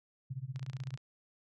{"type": "tone with tremolo", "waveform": "sine", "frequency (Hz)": 130.81, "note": "C3", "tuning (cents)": 0, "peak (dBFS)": -34, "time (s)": [0.3, 0.97], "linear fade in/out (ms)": 10, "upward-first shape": "sine", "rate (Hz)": 16, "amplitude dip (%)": 95}
{"type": "click train", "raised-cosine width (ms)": 0.2, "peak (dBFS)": -33, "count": 13, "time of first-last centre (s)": [0.56, 0.975], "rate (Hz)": 28.9}
{"effects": []}